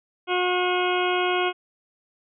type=harmonic tone; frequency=361.2 Hz; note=F#4; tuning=42 cents flat; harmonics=1 / 2 / 3 / 4 / 6 / 7 / 8 / 9; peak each=-24 / -27 / -29 / -30 / -32 / -32 / -33 / -34 dBFS; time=0.27-1.53 s; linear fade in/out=50 ms; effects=none

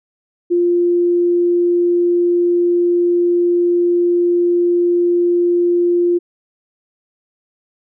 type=tone; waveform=sine; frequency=349.2 Hz; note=F4; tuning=in tune; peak=-11 dBFS; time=0.5-6.19 s; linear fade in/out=20 ms; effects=none

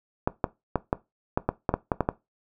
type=clicks; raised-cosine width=1 ms; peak=-8 dBFS; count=11; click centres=0.275 / 0.442 / 0.757 / 0.929 / 1.375 / 1.49 / 1.692 / 1.74 / 1.918 / 2.007 / 2.089 s; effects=noise-tail reverb RT60 0.2 s tail -18 dB re dry

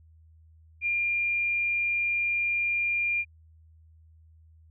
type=tone; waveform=sine; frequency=2400 Hz; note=D7; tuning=37 cents sharp; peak=-24 dBFS; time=0.81-3.25 s; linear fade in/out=50 ms; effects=added 80 Hz sine -53 dBFS peak until 4.7 s

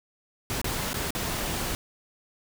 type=noise with dropouts; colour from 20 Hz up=pink; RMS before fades=-30 dBFS; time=0.5-1.75 s; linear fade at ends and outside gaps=0 ms; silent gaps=0.615-0.644 / 0.932-0.942 / 1.106-1.15 s; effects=none

